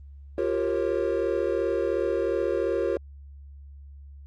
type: chord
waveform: triangle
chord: G half-diminished seventh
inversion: third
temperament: equal with one note detuned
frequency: 349.2 / 392 / 466.2 / 542.3 Hz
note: F4 / G4 / Bb4 / Db5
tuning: 0 / 0 / 0 / -38 cents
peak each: -27 dBFS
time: 0.38-2.97 s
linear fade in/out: 2 ms
effects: added 70 Hz sine -42 dBFS peak until 4.26 s + Opus 32 kbps